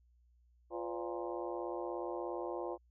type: harmonic tone with a mistuned harmonic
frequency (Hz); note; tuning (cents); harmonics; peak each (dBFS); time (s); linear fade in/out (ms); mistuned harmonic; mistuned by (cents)
116.54; A#2; 0; 3 / 4 / 5 / 6 / 7 / 8 / 9; -41 / -43 / -45 / -47 / -48 / -49 / -50; 0.7-2.78; 50; 4; +140
effects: added 60 Hz sine -65 dBFS peak until 2.9 s